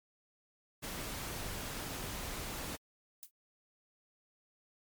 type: noise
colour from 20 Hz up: pink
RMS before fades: -41 dBFS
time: 0.82-2.77 s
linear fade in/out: 20 ms
type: noise with exponential decay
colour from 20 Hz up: violet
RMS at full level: -41 dBFS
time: 3.23-3.31 s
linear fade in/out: 0 ms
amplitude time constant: 17 ms
effects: MP3 96 kbps